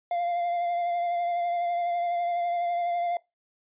triangle tone with vibrato, 696 Hz, F5, 6 cents flat, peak -23 dBFS, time 0.11-3.17 s, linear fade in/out 2 ms, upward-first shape triangle, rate 12 Hz, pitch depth 25 cents each way, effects noise-tail reverb RT60 0.2 s tail -21 dB re dry + resampled to 8000 Hz

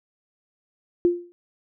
sine tone with exponential decay, 349.2 Hz, F4, in tune, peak -12 dBFS, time 1.05-1.32 s, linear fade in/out 0 ms, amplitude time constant 57 ms, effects none

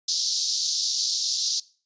white band-pass noise, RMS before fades -26 dBFS, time 0.08-1.6 s, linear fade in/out 5 ms, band 4000 to 6100 Hz, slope 48 dB/octave, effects noise-tail reverb RT60 0.4 s tail -21 dB re dry + resampled to 16000 Hz

